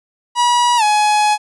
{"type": "tone with pitch glide", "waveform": "45% pulse", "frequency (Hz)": [967, 841.8], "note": ["B5", "G#5"], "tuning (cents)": [-37, 23], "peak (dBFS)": -11, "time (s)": [0.35, 1.38], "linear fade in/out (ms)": 50, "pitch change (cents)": -240, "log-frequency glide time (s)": [0.77, 0.83], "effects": ["resampled to 24000 Hz"]}